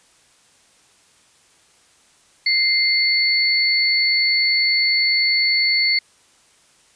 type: tone pair together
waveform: sine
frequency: 2093 / 4435 Hz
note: C7 / C#8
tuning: 0 / 0 cents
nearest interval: octave + minor second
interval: 1300 cents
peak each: -18 / -17 dBFS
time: 2.46-5.99 s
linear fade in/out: 5 ms
effects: white hiss -55 dBFS RMS until 6.95 s + resampled to 22050 Hz